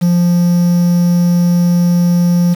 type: tone with quantisation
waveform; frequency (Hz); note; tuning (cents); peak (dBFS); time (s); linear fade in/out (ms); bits
triangle; 174.61; F3; 0; -6; 0.01-2.55; 20; 5
effects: none